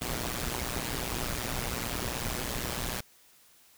pink noise with amplitude modulation, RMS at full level -30 dBFS, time 0.01-3.01 s, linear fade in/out 10 ms, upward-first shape sine, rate 121 Hz, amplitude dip 85%, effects white hiss -60 dBFS RMS until 3.77 s

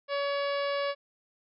harmonic tone, 565 Hz, C#5, 33 cents sharp, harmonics 1 / 2 / 3 / 4 / 5 / 6 / 7 / 8 / 9, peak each -29 / -35 / -39 / -41 / -43 / -45 / -46 / -47 / -48 dBFS, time 0.08-0.95 s, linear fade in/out 50 ms, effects none

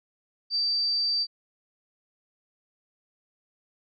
sine tone, 4654 Hz, D8, 17 cents flat, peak -23 dBFS, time 0.5-1.27 s, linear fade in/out 50 ms, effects none

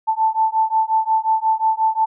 sine beating tone pair, 880 / 885.6 Hz, A5 / A5, 0 / +11 cents, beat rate 5.6 Hz, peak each -18 dBFS, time 0.07-2.06 s, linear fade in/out 20 ms, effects none

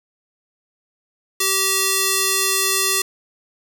square tone with band-pass filter, 385.6 Hz, G4, 28 cents flat, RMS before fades -19 dBFS, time 1.4-3.02 s, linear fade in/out 5 ms, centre 10000 Hz, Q 0.57, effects none

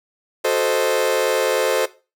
40% pulse chord, F# diminished seventh, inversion none, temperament equal, 370 / 440 / 523.3 / 622.3 Hz, F#4 / A4 / C5 / Eb5, 0 / 0 / 0 / 0 cents, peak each -24 / -20 / -20 / -24 dBFS, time 0.44-1.86 s, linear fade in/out 10 ms, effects noise-tail reverb RT60 0.3 s tail -17 dB re dry

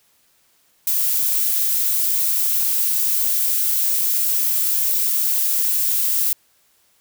violet noise, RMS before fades -19 dBFS, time 0.87-6.33 s, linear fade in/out 2 ms, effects white hiss -60 dBFS RMS until 7 s

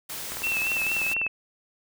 white noise, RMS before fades -35 dBFS, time 0.09-1.14 s, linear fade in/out 10 ms
click train, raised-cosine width 0.5 ms, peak -20 dBFS, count 20, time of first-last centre 0.32-1.265 s, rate 20.1 Hz
sine tone with vibrato, 2655 Hz, E7, 12 cents sharp, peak -24 dBFS, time 0.43-1.28 s, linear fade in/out 10 ms, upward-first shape sine, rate 4.4 Hz, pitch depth 40 cents each way
effects none

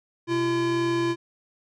square tone pair together, 127.36 / 340 Hz, C3 / F4, -46 / -46 cents, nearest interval octave + perfect fourth, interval 1700 cents, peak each -33 / -23 dBFS, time 0.27-1.16 s, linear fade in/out 50 ms, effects low-pass 5000 Hz 12 dB/octave

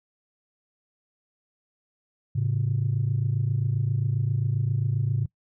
sine tone pair together, 108 / 135.51 Hz, A2 / C#3, -32 / -39 cents, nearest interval major third, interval 393 cents, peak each -24 dBFS, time 2.35-5.26 s, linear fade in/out 10 ms, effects noise-tail reverb RT60 0.1 s tail -22 dB re dry + tanh soft clip ceiling -16 dBFS

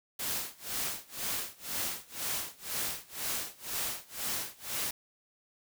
white noise with tremolo, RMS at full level -33 dBFS, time 0.19-4.91 s, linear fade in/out 5 ms, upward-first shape sine, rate 2 Hz, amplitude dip 95%, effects none

